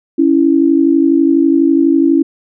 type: tone pair together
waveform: sine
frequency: 278.3 / 330.4 Hz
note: C#4 / E4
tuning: +7 / +4 cents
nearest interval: minor third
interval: 297 cents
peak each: -10 dBFS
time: 0.18-2.23 s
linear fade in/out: 10 ms
effects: none